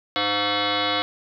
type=tone with frequency modulation; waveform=sine; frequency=1334 Hz; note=E6; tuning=20 cents sharp; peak=-20 dBFS; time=0.16-1.02 s; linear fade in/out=0 ms; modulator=410 Hz; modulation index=6.6; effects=none